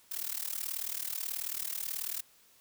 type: noise with amplitude modulation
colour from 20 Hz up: blue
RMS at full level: -33 dBFS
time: 0.11-2.21 s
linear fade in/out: 10 ms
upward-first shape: sine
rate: 38.4 Hz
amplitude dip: 90%
effects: white hiss -63 dBFS RMS until 2.6 s